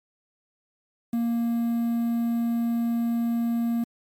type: tone with quantisation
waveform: triangle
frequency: 233.5 Hz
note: A#3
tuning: 3 cents sharp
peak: -20 dBFS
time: 1.13-3.84 s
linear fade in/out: 5 ms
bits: 8
effects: MP3 96 kbps